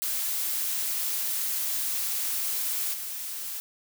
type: noise with level steps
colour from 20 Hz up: blue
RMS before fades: -29 / -35 dBFS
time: 0.02-3.6 s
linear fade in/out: 0 ms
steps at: 2.93 s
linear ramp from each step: 10 ms
effects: none